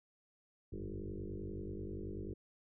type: tone with frequency modulation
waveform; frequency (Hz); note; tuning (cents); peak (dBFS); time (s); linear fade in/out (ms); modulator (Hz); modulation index
sine; 146.83; D3; 0; -40; 0.72-2.34; 10; 50.3; 5.4
effects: none